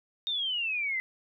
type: exponential sweep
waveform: sine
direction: down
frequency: 3703 to 2016 Hz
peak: -28 dBFS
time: 0.27-1 s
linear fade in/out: 0 ms
effects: none